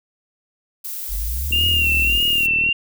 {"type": "noise", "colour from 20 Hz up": "violet", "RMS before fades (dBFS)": -29, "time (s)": [0.84, 2.47], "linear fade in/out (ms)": 10}
{"type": "exponential two-way sweep", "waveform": "sine", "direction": "up then down", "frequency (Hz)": [44.28, 90.7, 58.9], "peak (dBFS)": -22, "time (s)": [1.08, 2.21], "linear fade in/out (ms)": 50, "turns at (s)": 1.68}
{"type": "click train", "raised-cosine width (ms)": 3, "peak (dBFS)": -21, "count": 47, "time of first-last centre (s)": [1.51, 2.689], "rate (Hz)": 39}
{"type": "tone with vibrato", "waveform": "sine", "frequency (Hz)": 2766, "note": "F7", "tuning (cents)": -17, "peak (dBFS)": -15, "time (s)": [1.52, 2.73], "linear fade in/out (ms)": 5, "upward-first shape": "sine", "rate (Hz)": 1.7, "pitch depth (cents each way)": 58}
{"effects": []}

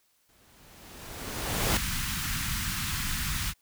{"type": "noise with exponential growth", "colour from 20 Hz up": "pink", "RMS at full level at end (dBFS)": -24, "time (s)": [0.29, 1.77], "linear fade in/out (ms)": 1, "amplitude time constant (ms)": 320}
{"type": "band-stop noise", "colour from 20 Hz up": "pink", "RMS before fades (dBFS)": -31, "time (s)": [1.73, 3.54], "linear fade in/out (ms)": 50, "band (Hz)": [220, 1200], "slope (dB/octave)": 24}
{"effects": ["white hiss -69 dBFS RMS until 3.61 s"]}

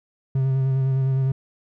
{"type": "tone with vibrato", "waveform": "triangle", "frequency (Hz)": 133.1, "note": "C3", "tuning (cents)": 30, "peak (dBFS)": -16, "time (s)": [0.35, 1.32], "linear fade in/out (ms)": 5, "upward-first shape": "square", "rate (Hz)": 9.8, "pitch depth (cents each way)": 17, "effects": []}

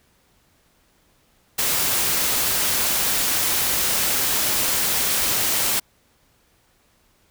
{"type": "noise", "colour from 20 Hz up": "white", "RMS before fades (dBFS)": -21, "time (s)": [1.58, 5.8], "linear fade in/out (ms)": 10, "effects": ["pink hiss -61 dBFS RMS until 7.3 s"]}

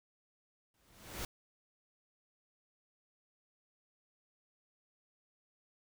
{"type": "noise with exponential growth", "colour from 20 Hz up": "pink", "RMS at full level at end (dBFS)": -38, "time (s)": [0.74, 1.25], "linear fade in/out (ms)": 2, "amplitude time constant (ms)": 110, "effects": []}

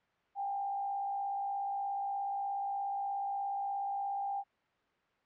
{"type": "tone with frequency modulation", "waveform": "sine", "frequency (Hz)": 797, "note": "G5", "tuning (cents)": 28, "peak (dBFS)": -33, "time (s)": [0.35, 4.44], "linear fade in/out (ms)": 50, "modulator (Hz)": 56.8, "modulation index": 0.42, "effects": ["white hiss -72 dBFS RMS until 5.25 s", "low-pass 2000 Hz 12 dB/octave"]}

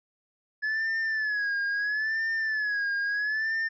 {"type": "tone with vibrato", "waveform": "triangle", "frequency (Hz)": 1709, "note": "G#6", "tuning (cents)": 49, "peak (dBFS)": -24, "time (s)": [0.62, 3.69], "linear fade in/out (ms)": 20, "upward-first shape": "sine", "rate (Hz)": 0.75, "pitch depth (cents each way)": 92, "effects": ["resampled to 16000 Hz"]}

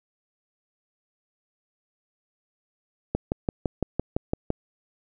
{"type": "click train", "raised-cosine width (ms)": 2, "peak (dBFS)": -10, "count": 9, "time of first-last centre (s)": [3.15, 4.504], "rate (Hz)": 5.91, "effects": []}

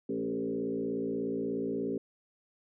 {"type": "tone with frequency modulation", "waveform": "sine", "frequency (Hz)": 334.8, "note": "E4", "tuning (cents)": 27, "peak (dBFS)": -30, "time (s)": [0.09, 1.98], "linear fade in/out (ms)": 5, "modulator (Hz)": 56.7, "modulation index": 2.3, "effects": []}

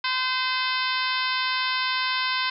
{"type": "harmonic tone", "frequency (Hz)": 514, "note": "C5", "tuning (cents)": -31, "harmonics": [2, 3, 4, 5, 6, 7, 8, 9, 10], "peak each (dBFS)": [-28, -30, -31, -32, -33, -33, -34, -35, -35], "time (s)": [0.04, 2.5], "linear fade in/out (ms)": 5, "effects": []}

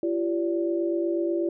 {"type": "tone cluster", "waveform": "sine", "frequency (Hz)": [340.4, 388.6, 578], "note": ["F4", "G4", "D5"], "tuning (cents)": [-44, -15, -28], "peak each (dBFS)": [-24, -32, -31], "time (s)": [0.03, 1.49], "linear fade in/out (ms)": 2, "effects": []}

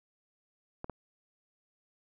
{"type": "clicks", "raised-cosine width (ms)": 1, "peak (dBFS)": -24, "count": 2, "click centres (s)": [0.844, 0.897], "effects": []}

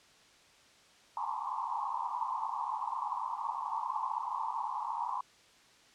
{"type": "band-pass noise", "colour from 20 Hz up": "pink", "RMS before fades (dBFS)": -36, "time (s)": [1.17, 5.21], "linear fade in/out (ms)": 2, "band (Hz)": [840, 1100], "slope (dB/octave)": 96, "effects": ["white hiss -61 dBFS RMS until 5.94 s", "low-pass 6000 Hz 12 dB/octave"]}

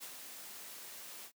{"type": "noise with ADSR envelope", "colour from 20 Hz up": "white", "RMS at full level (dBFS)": -45, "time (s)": [0, 1.32], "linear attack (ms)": 32, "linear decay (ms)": 57, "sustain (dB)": -4, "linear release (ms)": 73, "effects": ["noise-tail reverb RT60 0.1 s tail -25 dB re dry", "high-pass 200 Hz 12 dB/octave"]}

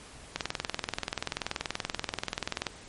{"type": "click train", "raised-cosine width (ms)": 0.2, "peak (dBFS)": -12, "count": 49, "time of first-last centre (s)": [0.36, 2.668], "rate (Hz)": 20.8, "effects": ["pink hiss -49 dBFS RMS until 2.88 s", "MP3 48 kbps"]}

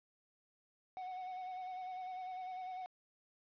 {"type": "tone with vibrato", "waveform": "triangle", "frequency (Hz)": 740, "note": "F#5", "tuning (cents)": 0, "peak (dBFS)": -40, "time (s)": [0.97, 2.86], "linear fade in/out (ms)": 0, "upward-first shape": "sine", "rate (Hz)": 10, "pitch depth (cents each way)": 30, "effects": ["resampled to 11025 Hz", "11-bit"]}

